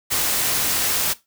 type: noise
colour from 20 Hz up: white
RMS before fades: -21 dBFS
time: 0.1-1.14 s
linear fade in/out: 20 ms
effects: noise-tail reverb RT60 0.2 s tail -17 dB re dry